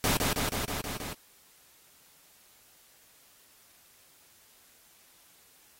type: noise with echo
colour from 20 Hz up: pink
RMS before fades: -27 dBFS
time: 0.04-0.17 s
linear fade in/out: 0 ms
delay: 160 ms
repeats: 6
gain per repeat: -2 dB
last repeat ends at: 1.13 s
effects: white hiss -60 dBFS RMS until 5.79 s + AAC 48 kbps